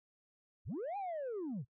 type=linear two-way sweep; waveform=sine; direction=up then down; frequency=46.97 to 828 to 104.8 Hz; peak=-35 dBFS; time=0.65-1.65 s; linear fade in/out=50 ms; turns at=0.97 s; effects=noise-tail reverb RT60 0.1 s tail -21 dB re dry + tanh soft clip ceiling -36 dBFS